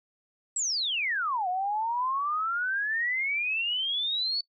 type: exponential two-way sweep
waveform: sine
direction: down then up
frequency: 7980 to 714 to 4503 Hz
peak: -26 dBFS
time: 0.56-4.41 s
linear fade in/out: 5 ms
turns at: 1.48 s
effects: noise-tail reverb RT60 0.1 s tail -22 dB re dry